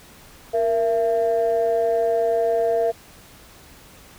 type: tone pair together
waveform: sine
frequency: 466.2 / 671.8 Hz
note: A#4 / E5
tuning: 0 / +33 cents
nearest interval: tritone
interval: 633 cents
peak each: -19 dBFS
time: 0.53-2.92 s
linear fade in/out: 20 ms
effects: tanh soft clip ceiling -12 dBFS + pink hiss -47 dBFS RMS until 4.18 s